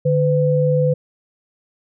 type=tone pair together; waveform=sine; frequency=148.7 / 504.4 Hz; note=D3 / B4; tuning=+22 / +36 cents; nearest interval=octave + major sixth; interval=2114 cents; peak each=-16 dBFS; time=0.05-0.94 s; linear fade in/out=10 ms; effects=none